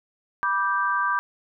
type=chord; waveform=sine; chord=G major; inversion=first; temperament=just; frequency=980 / 1176 / 1568 Hz; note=B5 / D6 / G6; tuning=-14 / +2 / 0 cents; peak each=-27 / -24 / -25 dBFS; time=0.43-1.19 s; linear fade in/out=0 ms; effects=none